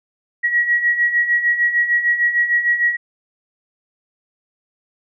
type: beating tone pair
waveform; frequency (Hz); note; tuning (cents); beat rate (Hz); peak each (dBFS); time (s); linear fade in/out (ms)
sine; 1908 / 1914.6; A#6 / A#6; +40 / +46; 6.6; -21 / -15; 0.43-2.97; 20
effects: none